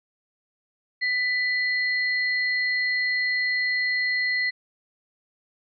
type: tone pair together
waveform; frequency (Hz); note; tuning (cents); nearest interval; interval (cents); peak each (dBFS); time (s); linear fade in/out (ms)
sine; 1990 / 4230; B6 / C8; +13 / +18; octave + minor second; 1305; -22 / -31; 1.01-4.51; 20
effects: none